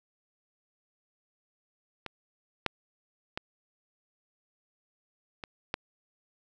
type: clicks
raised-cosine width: 0.3 ms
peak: -21 / -10 / -17 / -22 / -13 dBFS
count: 5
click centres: 2.063 / 2.663 / 3.375 / 5.438 / 5.741 s
effects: none